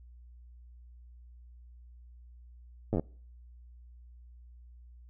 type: slowing click train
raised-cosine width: 2 ms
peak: -17 dBFS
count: 7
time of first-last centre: 2.93-2.996 s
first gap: 9 ms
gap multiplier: 1.08
effects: noise-tail reverb RT60 0.5 s tail -26 dB re dry + added 60 Hz sine -50 dBFS peak until 5.09 s